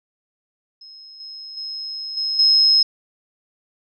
sine tone with level steps, 5150 Hz, E8, 41 cents flat, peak -39 / -33 / -27 / -20 / -11 dBFS, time 0.81-2.83 s, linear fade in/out 5 ms, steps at 1.2 / 1.57 / 2.17 / 2.39 s, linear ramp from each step 2 ms, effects none

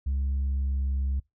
sine tone with pitch glide, 68.1 to 67.43 Hz, C#2 to C#2, -30 to -47 cents, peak -22 dBFS, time 0.06-1.2 s, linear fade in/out 10 ms, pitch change -17 cents, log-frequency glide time 0.39-0.9 s, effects noise-tail reverb RT60 0.2 s tail -26 dB re dry + tanh soft clip ceiling -23 dBFS

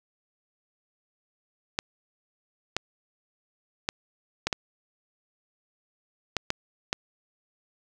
clicks, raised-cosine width 0.2 ms, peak -8 dBFS, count 8, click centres 1.789 / 2.766 / 3.889 / 4.47 / 4.528 / 6.367 / 6.504 / 6.929 s, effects none

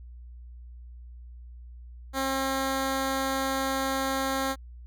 10% pulse tone, 268 Hz, C4, 42 cents sharp, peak -18 dBFS, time 2.13-4.56 s, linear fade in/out 50 ms, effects added 60 Hz sine -42 dBFS peak until 4.86 s

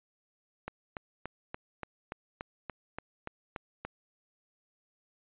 click train, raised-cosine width 0.5 ms, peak -22 dBFS, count 12, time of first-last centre 0.68-3.85 s, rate 3.47 Hz, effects resampled to 8000 Hz

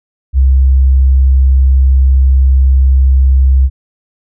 sine tone, 66.1 Hz, C2, 18 cents sharp, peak -4 dBFS, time 0.33-3.7 s, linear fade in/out 50 ms, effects none

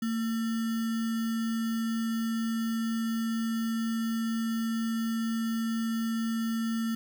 sine tone with sample-and-hold, 227.1 Hz, A#3, 45 cents flat, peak -27 dBFS, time 0.02-6.95 s, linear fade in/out 5 ms, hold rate 1575 Hz, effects none

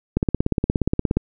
click train, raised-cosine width 3 ms, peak -5 dBFS, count 18, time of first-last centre 0.17-1.17 s, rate 17 Hz, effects none

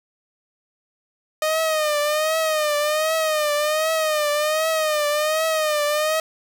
sawtooth tone with vibrato, 615 Hz, D#5, 20 cents flat, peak -15 dBFS, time 1.42-6.2 s, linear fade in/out 2 ms, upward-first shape triangle, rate 1.3 Hz, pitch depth 88 cents each way, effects none

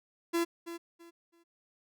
45% pulse tone with echo, 338.6 Hz, E4, 46 cents sharp, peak -27 dBFS, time 0.33-0.45 s, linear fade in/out 20 ms, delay 330 ms, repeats 3, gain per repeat -12 dB, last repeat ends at 1.44 s, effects none

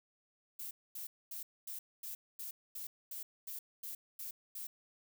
violet noise bursts, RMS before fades -44 dBFS, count 12, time 0.59-4.67 s, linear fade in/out 5 ms, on 120 ms, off 240 ms, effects none

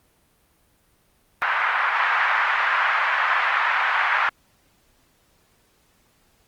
white band-pass noise, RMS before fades -21 dBFS, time 1.42-4.29 s, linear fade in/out 0 ms, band 900 to 1900 Hz, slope 24 dB/octave, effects pink hiss -62 dBFS RMS until 6.47 s + Opus 32 kbps

